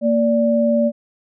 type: tone pair together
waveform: sine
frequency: 230.9 / 583 Hz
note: A#3 / D5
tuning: -16 / -13 cents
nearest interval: octave + major third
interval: 1603 cents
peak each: -16 dBFS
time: 0.01-0.92 s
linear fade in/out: 50 ms
effects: none